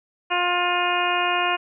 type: harmonic tone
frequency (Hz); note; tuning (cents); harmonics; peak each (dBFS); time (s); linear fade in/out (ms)
354.3; F4; +25; 1 / 2 / 3 / 4 / 5 / 6 / 7 / 8; -30 / -25 / -25 / -28 / -31 / -35 / -27 / -28; 0.3-1.57; 20
effects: none